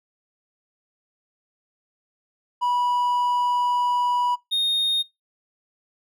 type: tone pair in turn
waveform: triangle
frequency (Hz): 978 / 3699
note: B5 / A#7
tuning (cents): -17 / -14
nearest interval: octave + major seventh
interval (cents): 2303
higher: second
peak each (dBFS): -18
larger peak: neither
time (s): 2.61-4.36 / 4.51-5.03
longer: first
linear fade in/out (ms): 20
effects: noise-tail reverb RT60 0.2 s tail -23 dB re dry